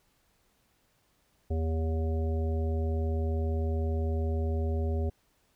harmonic tone, 80.2 Hz, E2, 47 cents flat, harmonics 1 / 3 / 5 / 7 / 9, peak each -27 / -38 / -37 / -42 / -45 dBFS, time 1.5-5.1 s, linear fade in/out 10 ms, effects pink hiss -70 dBFS RMS until 5.55 s

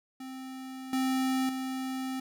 square tone with level steps, 261.6 Hz, C4, in tune, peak -40 / -27 / -33 dBFS, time 0.2-2.2 s, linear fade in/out 5 ms, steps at 0.93 / 1.49 s, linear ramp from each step 2 ms, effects none

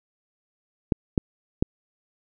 clicks, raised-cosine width 3 ms, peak -6 dBFS, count 3, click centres 0.922 / 1.178 / 1.625 s, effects none

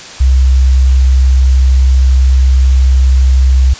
sine tone, 65.2 Hz, C2, 5 cents flat, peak -4 dBFS, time 0.2-3.74 s, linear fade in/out 10 ms, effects white hiss -29 dBFS RMS until 3.79 s + resampled to 16000 Hz

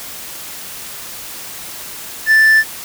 triangle tone, 1763 Hz, A6, 3 cents sharp, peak -5 dBFS, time 2.26-2.64 s, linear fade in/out 50 ms, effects white hiss -30 dBFS RMS until 2.84 s

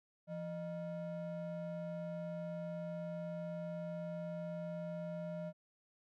triangle ring-modulated tone, 392 Hz, G4, in tune, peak -35 dBFS, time 0.27-5.53 s, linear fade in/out 50 ms, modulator 222 Hz, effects none

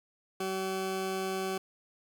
20% pulse tone pair together, 190 / 380 Hz, F#3 / F#4, +46 / +46 cents, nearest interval octave, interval 1200 cents, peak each -32 / -30 dBFS, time 0.4-1.58 s, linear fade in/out 5 ms, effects none

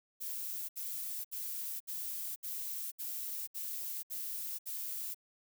violet noise bursts, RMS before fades -40 dBFS, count 9, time 0.2-5.146 s, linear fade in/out 20 ms, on 490 ms, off 67 ms, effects none

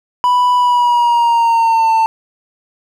triangle tone with pitch glide, 987.8 to 895.4 Hz, B5 to A5, 0 to +30 cents, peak -7 dBFS, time 0.24-2.06 s, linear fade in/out 0 ms, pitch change -170 cents, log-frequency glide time 0.56-1.91 s, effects none

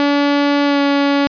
sawtooth tone with pitch glide, 286.3 to 282.5 Hz, D4 to C#4, -44 to +33 cents, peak -8 dBFS, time 0-1.27 s, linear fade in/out 0 ms, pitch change -23 cents, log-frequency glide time 0.65-0.8 s, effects resampled to 11025 Hz

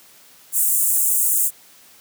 pink high-pass noise, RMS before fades -18 dBFS, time 0.52-1.51 s, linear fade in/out 50 ms, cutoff 7600 Hz, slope 48 dB/octave, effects white hiss -49 dBFS RMS until 2 s + high-pass 100 Hz 12 dB/octave

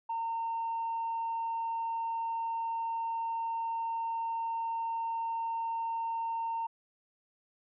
sine tone, 914 Hz, A#5, 34 cents flat, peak -30 dBFS, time 0.09-6.67 s, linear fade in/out 10 ms, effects tanh soft clip ceiling -28 dBFS

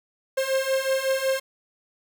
45% pulse beating tone pair, 529 / 534.4 Hz, C5 / C5, +19 / +36 cents, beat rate 5.4 Hz, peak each -26 / -24 dBFS, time 0.37-1.4 s, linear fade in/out 10 ms, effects 8-bit

